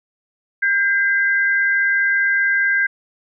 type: tone pair together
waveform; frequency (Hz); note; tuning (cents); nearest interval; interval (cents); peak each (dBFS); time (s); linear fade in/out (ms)
sine; 1592.5 / 2037; G6 / C7; +27 / -47; major third; 426; -15 / -21; 0.62-2.87; 10
effects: none